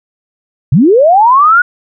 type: linear sweep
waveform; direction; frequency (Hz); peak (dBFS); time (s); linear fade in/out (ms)
sine; up; 110 to 1471; -3; 0.72-1.62; 5
effects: none